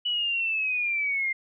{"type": "linear sweep", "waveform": "sine", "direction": "down", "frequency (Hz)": [2960, 2093], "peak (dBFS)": -24, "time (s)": [0.05, 1.33], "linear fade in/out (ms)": 10, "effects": []}